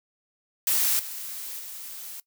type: noise with level steps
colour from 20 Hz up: blue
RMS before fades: -23 / -36 / -39 dBFS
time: 0.67-2.2 s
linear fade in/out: 2 ms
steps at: 0.99 / 1.59 s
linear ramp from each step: 5 ms
effects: noise-tail reverb RT60 0.1 s tail -20 dB re dry